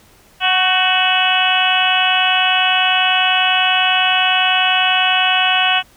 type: harmonic tone with a mistuned harmonic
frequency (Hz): 370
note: F#4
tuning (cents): 0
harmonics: 2 / 3 / 4 / 5 / 6 / 7 / 8 / 9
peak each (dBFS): -18 / -23 / -20 / -26 / -27 / -18 / -17 / -24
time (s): 0.4-5.83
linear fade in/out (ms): 50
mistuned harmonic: 4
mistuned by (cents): +34
effects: pink hiss -49 dBFS RMS until 5.96 s